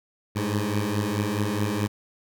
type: beating tone pair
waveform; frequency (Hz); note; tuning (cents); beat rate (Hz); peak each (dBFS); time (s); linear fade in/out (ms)
15% pulse; 101.3 / 106; G#2 / G#2; -43 / +36; 4.7; -21 / -20; 0.35-1.88; 20
effects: none